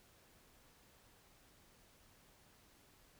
silence, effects pink hiss -67 dBFS RMS until 3.19 s

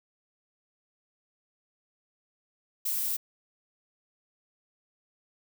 violet noise, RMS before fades -30 dBFS, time 2.85-3.17 s, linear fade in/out 10 ms, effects none

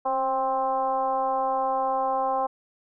sine tone with frequency modulation, 791 Hz, G5, 15 cents sharp, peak -22 dBFS, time 0.05-2.47 s, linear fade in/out 10 ms, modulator 261 Hz, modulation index 1.1, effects none

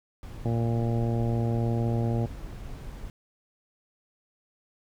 brown noise, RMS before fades -39 dBFS, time 0.23-3.1 s, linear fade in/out 0 ms
harmonic tone, 116.2 Hz, A#2, 5 cents flat, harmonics 1 / 2 / 3 / 4 / 5 / 6 / 7, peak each -25 / -31 / -35 / -37 / -39 / -41 / -42 dBFS, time 0.45-2.26 s, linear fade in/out 5 ms
effects none

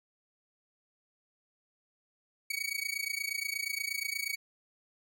sawtooth tone with amplitude modulation, 2252 Hz, C#7, 27 cents sharp, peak -26 dBFS, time 2.5-4.36 s, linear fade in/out 5 ms, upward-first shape sine, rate 28.4 Hz, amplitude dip 90%, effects none

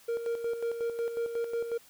triangle tone with tremolo, 466.2 Hz, A#4, in tune, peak -26 dBFS, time 0.08-1.78 s, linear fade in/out 10 ms, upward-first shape square, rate 5.5 Hz, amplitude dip 55%, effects white hiss -58 dBFS RMS until 1.89 s

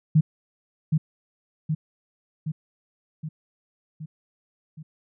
sine tone with echo, 155.56 Hz, D#3, in tune, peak -13 dBFS, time 0.15-0.21 s, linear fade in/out 10 ms, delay 770 ms, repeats 6, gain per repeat -4 dB, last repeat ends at 4.83 s, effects none

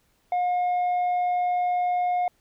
sine tone with tanh clipping, 717 Hz, F5, 45 cents sharp, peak -22 dBFS, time 0.32-2.28 s, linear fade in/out 2 ms, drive 3 dB, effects pink hiss -67 dBFS RMS until 2.4 s

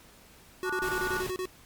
harmonic tone, 292.7 Hz, D4, 6 cents flat, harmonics 3 / 4 / 5, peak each -38 / -38 / -31 dBFS, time 0.63-1.24 s, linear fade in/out 50 ms
square tone bursts, 370 Hz, F#4, in tune, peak -31 dBFS, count 9, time 0.63-1.455 s, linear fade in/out 0 ms, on 65 ms, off 30 ms
pink noise, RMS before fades -39 dBFS, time 0.82-1.31 s, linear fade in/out 10 ms
effects pink hiss -55 dBFS RMS until 1.65 s + MP3 96 kbps

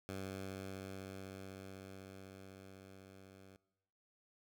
10% pulse tone with level ramp, 96 Hz, G2, 36 cents flat, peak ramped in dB -34 to -50 dBFS, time 0.09-3.56 s, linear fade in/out 0 ms, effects noise-tail reverb RT60 1.0 s tail -21 dB re dry

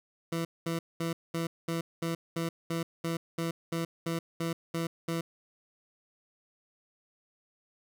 20% pulse tone bursts, 166.2 Hz, E3, 15 cents sharp, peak -25 dBFS, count 15, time 0.32-5.21 s, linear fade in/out 5 ms, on 130 ms, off 210 ms, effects none

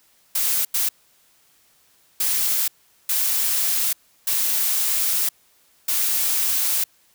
blue noise bursts at uneven times, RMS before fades -21 dBFS, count 6, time 0.35-0.65 / 0.74-0.89 / 2.2-2.68 / 3.09-3.93 / 4.27-5.29 / 5.88-6.84 s, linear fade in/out 5 ms, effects white hiss -59 dBFS RMS until 7.14 s

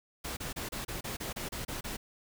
pink noise bursts, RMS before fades -38 dBFS, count 11, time 0.24-1.97 s, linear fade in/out 10 ms, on 130 ms, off 30 ms, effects none

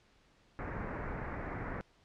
pink low-pass noise, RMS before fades -40 dBFS, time 0.59-1.81 s, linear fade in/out 0 ms, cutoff 2100 Hz, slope 48 dB/octave, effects pink hiss -67 dBFS RMS until 2.04 s + low-pass 5000 Hz 12 dB/octave

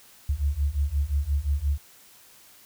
sine beating tone pair, 68.6 / 74.3 Hz, C#2 / D2, -17 / +21 cents, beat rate 5.7 Hz, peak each -26 / -25 dBFS, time 0.29-1.78 s, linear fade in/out 5 ms, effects white hiss -53 dBFS RMS until 2.65 s

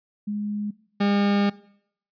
sine / 40% pulse tone pair in turn, 207.7 / 202.1 Hz, G#3 / G#3, 0 / -47 cents, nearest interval unison, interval 47 cents, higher first, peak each -25 / -18 dBFS, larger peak second, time 0.27-0.71 / 1-1.5 s, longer second, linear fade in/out 10 ms, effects noise-tail reverb RT60 0.7 s tail -21 dB re dry + resampled to 11025 Hz

